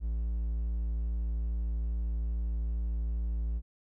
triangle tone, 56.4 Hz, A1, 44 cents sharp, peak -27 dBFS, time 0-3.62 s, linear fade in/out 50 ms, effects none

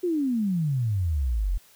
sine exponential sweep, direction down, 370 to 41.2 Hz, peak -22 dBFS, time 0.03-1.58 s, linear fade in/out 10 ms, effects white hiss -56 dBFS RMS until 1.75 s

